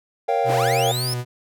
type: chord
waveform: triangle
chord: G half-diminished seventh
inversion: first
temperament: equal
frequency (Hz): 466.2 / 554.4 / 698.5 / 784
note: Bb4 / Db5 / F5 / G5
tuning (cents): 0 / 0 / 0 / 0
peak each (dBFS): -22 / -23 / -21 / -21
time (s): 0.28-0.92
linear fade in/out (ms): 10
type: tone with vibrato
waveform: 45% pulse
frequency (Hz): 124.6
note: B2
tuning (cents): +16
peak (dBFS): -24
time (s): 0.44-1.25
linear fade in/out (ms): 50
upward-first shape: sine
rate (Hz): 3.7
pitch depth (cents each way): 27
type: linear sweep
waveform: sawtooth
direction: up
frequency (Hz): 220 to 5370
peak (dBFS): -22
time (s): 0.49-1.14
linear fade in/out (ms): 5
effects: none